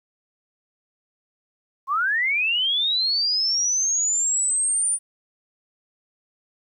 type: linear sweep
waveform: sine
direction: up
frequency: 1037 to 9397 Hz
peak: -19 dBFS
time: 1.87-4.99 s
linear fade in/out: 50 ms
effects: 10-bit